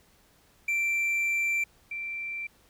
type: tone pair in turn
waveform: triangle / sine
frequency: 2349 / 2349 Hz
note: D7 / D7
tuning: 0 / 0 cents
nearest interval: unison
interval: 0 cents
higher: neither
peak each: -23 / -32 dBFS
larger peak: first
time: 0.68-1.64 / 1.91-2.47 s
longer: first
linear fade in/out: 5 ms
effects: pink hiss -62 dBFS RMS until 2.69 s